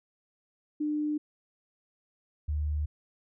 sine tone pair in turn, 300 / 75 Hz, D4 / D2, +37 / +37 cents, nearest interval 2 octaves, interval 2400 cents, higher first, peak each -27 dBFS, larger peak neither, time 0.8-1.18 / 2.48-2.86 s, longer neither, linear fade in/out 10 ms, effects none

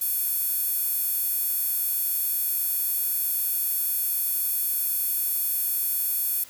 square tone with high-pass filter, 493.9 Hz, B4, in tune, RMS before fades -26 dBFS, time 0.01-6.44 s, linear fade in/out 5 ms, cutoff 12000 Hz, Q 2.9, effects white hiss -48 dBFS RMS until 6.49 s

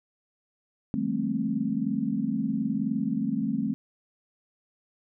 sine tone cluster, 154.4 / 181.2 / 205 / 224.2 / 266.2 Hz, D#3 / F#3 / G#3 / A3 / C4, -13 / -36 / -22 / +33 / +30 cents, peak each -37 / -35 / -31 / -29 / -30 dBFS, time 0.94-3.74 s, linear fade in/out 0 ms, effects none

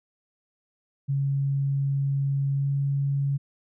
sine tone with pitch glide, 138.59 to 139.55 Hz, C#3 to C#3, 0 to +12 cents, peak -22 dBFS, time 1.08-3.38 s, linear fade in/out 20 ms, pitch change +12 cents, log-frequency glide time 2.54-2.68 s, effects none

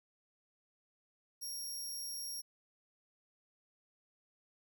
20% pulse tone, 5588 Hz, F8, in tune, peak -35 dBFS, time 1.41-2.42 s, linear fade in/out 20 ms, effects none

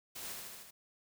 white noise with echo, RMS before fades -45 dBFS, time 0.15-0.33 s, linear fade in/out 10 ms, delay 76 ms, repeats 5, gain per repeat -2 dB, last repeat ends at 0.71 s, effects none

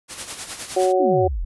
white noise with tremolo, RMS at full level -29 dBFS, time 0.08-0.93 s, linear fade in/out 50 ms, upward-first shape sine, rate 9.7 Hz, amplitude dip 60%
harmonic tone, 185.4 Hz, F#3, 4 cents sharp, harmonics 2 / 3 / 4, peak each -18 / -20 / -21 dBFS, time 0.76-1.28 s, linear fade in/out 10 ms
sine exponential sweep, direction down, 343.5 to 34.9 Hz, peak -22 dBFS, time 0.99-1.45 s, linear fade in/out 10 ms
effects resampled to 24000 Hz

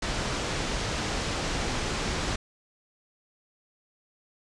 pink low-pass noise, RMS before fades -30 dBFS, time 0.02-2.36 s, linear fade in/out 5 ms, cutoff 7200 Hz, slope 24 dB/octave, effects resampled to 24000 Hz

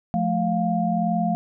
sine tone cluster, 176.7 / 218.7 / 703 Hz, F3 / A3 / F5, +21 / -10 / +11 cents, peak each -24 dBFS, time 0.14-1.35 s, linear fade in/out 0 ms, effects none

